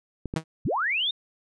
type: clicks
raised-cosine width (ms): 3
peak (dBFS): -18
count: 2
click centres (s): 0.257 / 0.339
type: tone with exponential decay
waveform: sawtooth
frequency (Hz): 160.1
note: D#3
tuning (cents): +50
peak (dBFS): -18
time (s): 0.36-0.44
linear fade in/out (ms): 5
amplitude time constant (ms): 17
type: linear sweep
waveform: sine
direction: up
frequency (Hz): 55 to 3729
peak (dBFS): -23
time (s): 0.65-1.11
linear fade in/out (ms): 5
effects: resampled to 22050 Hz